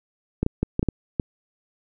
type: clicks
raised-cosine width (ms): 3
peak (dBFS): -8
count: 7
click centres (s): 0.43 / 0.464 / 0.63 / 0.794 / 0.829 / 0.887 / 1.198
effects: none